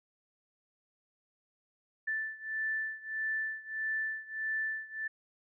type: beating tone pair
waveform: sine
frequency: 1760 / 1761.6 Hz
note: A6 / A6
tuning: 0 / +2 cents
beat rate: 1.6 Hz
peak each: -35 / -37 dBFS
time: 2.07-5.08 s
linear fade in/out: 10 ms
effects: none